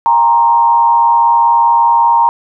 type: tone with frequency modulation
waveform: sine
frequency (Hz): 932.3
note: A#5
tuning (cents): 0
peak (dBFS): -6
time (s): 0.06-2.29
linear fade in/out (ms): 0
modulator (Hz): 124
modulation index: 0.57
effects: none